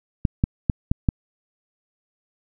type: clicks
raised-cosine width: 5 ms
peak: -5 dBFS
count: 5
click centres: 0.252 / 0.439 / 0.698 / 0.915 / 1.088 s
effects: none